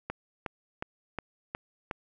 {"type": "click train", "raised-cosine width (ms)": 0.5, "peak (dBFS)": -18, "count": 6, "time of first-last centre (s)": [0.1, 1.912], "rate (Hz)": 2.76, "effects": []}